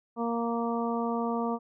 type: harmonic tone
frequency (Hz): 233.1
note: A#3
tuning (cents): 0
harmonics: 1 / 2 / 3 / 4 / 5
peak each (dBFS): -30 / -33 / -35 / -36 / -37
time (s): 0.16-1.59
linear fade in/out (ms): 50
effects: none